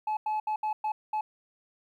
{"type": "tone bursts at uneven times", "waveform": "sine", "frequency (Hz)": 858, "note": "A5", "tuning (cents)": -44, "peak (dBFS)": -24, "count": 6, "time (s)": [[0.07, 0.17], [0.26, 0.4], [0.47, 0.56], [0.63, 0.73], [0.84, 0.92], [1.13, 1.21]], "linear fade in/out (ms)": 5, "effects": ["tanh soft clip ceiling -26 dBFS", "11-bit"]}